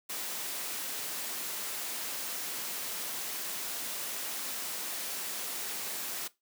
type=noise; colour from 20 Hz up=white; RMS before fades=-37 dBFS; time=0.09-6.28 s; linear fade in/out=10 ms; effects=noise-tail reverb RT60 0.2 s tail -19 dB re dry + high-pass 200 Hz 12 dB/octave